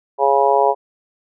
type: harmonic tone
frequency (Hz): 138.59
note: C#3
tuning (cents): 0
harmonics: 3 / 4 / 5 / 6 / 7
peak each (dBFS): -18 / -18 / -18 / -18 / -18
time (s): 0.18-0.75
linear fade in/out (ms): 50
effects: none